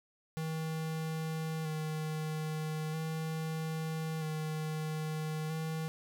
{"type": "tone with vibrato", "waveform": "square", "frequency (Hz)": 157.6, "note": "D#3", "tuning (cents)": 23, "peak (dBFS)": -35, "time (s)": [0.37, 5.88], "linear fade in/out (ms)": 0, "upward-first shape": "square", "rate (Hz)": 0.39, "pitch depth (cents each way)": 19, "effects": []}